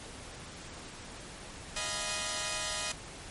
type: chord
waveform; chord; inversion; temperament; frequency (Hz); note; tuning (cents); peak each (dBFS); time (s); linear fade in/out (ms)
5% pulse; F half-diminished seventh; third; equal; 622.3 / 698.5 / 830.6 / 987.8; Eb5 / F5 / Ab5 / Cb6; 0 / 0 / 0 / 0; -25 / -30 / -29 / -27; 1.76-2.92; 5
effects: pink hiss -46 dBFS RMS until 3.3 s + MP3 48 kbps